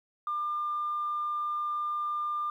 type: tone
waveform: sine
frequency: 1199 Hz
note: D6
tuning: 36 cents sharp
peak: -28 dBFS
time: 0.27-2.5 s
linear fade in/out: 2 ms
effects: tanh soft clip ceiling -24 dBFS + 11-bit